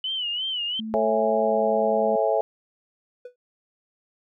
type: tone with vibrato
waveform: sine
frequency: 2981 Hz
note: F#7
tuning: 12 cents sharp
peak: -25 dBFS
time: 0.04-0.8 s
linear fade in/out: 2 ms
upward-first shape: sine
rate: 2.9 Hz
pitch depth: 100 cents each way
type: tone with pitch glide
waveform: sine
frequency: 220 to 216.6 Hz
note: A3 to A3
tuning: 0 to -27 cents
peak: -29 dBFS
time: 0.79-2.16 s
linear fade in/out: 5 ms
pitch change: -27 cents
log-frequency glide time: 1.43-1.55 s
type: chord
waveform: sine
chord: A major seventh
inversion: none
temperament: just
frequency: 440 / 550 / 660 / 825 Hz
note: A4 / C#5 / E5 / G#5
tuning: 0 / -14 / +2 / -12 cents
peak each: -25 / -25 / -23 / -27 dBFS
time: 0.94-2.41 s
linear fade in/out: 0 ms
type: tone with exponential decay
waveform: triangle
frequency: 493.9 Hz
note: B4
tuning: in tune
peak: -31 dBFS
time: 3.25-3.36 s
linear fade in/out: 5 ms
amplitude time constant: 22 ms
effects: none